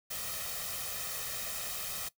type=noise with comb filter; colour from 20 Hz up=white; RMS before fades=-38 dBFS; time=0.1-2.09 s; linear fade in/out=10 ms; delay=1.6 ms; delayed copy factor=+0.7; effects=noise-tail reverb RT60 0.1 s tail -18 dB re dry